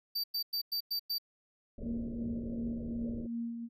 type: tone bursts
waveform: square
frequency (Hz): 4640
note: D8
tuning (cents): -22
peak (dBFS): -32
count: 6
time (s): 0.15-1.184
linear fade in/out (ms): 10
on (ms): 89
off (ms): 100
type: low-pass noise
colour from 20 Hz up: pink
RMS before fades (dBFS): -43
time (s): 1.78-3.27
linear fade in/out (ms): 5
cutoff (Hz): 610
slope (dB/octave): 96
type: tone with tremolo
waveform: sine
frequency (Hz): 233.1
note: A#3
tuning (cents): 0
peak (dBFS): -33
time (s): 1.82-3.69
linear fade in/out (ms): 50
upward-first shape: sine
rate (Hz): 2.7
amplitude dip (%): 45
effects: none